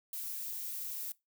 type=noise; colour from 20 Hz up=violet; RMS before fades=-40 dBFS; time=0.13-1.12 s; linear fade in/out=2 ms; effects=noise-tail reverb RT60 0.2 s tail -21 dB re dry